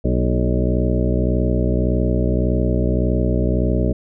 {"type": "harmonic tone with a mistuned harmonic", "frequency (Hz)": 61.74, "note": "B1", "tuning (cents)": 0, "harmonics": [1, 2, 3, 4, 5, 6, 7, 9, 10], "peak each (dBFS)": [-19, -22, -24, -25, -26, -27, -27, -29, -29], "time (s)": [0.04, 3.93], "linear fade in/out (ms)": 10, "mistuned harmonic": 4, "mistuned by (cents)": -58, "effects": []}